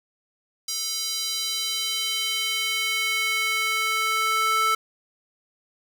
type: tone with high-pass filter sweep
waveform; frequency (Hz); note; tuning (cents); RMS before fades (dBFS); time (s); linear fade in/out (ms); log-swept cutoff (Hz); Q
square; 440; A4; 0; -25; 0.68-4.75; 5; 5100 to 1300; 2.3
effects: none